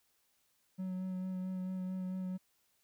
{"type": "tone with vibrato", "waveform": "triangle", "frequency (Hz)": 185.6, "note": "F#3", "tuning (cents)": 6, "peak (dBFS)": -34, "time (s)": [0.78, 2.38], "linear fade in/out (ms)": 20, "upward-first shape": "sine", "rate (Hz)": 4.5, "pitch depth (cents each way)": 16, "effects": ["white hiss -75 dBFS RMS until 2.83 s"]}